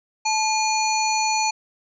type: harmonic tone with a mistuned harmonic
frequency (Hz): 868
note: A5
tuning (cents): -24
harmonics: 1 / 3 / 5 / 7 / 8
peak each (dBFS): -21 / -26 / -28 / -29 / -30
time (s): 0.25-1.51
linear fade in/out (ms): 10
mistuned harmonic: 3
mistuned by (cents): -110
effects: none